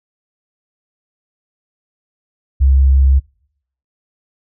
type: tone with vibrato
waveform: sine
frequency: 67.3 Hz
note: C2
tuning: 49 cents sharp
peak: -7 dBFS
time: 2.6-3.2 s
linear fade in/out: 20 ms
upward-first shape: triangle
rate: 5.9 Hz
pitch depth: 9 cents each way
effects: noise-tail reverb RT60 0.7 s tail -26 dB re dry